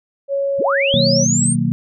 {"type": "tone with pitch glide", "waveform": "sine", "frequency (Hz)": [555, 550.2], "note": ["C#5", "C#5"], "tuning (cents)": [2, -13], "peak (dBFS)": -16, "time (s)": [0.28, 1.26], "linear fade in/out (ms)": 50, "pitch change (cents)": -15, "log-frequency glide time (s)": [0.46, 1.12]}
{"type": "linear sweep", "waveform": "sine", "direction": "up", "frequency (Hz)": [49, 9000], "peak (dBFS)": -16, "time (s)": [0.58, 1.56], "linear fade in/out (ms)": 50}
{"type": "chord", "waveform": "sine", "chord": "B major seventh", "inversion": "none", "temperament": "just", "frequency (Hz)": [123.47, 154.34, 185.21, 231.5], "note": ["B2", "D#3", "F#3", "A#3"], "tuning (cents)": [0, -14, 2, -12], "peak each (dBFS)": [-21, -20, -21, -19], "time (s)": [0.94, 1.72], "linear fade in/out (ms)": 0}
{"effects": []}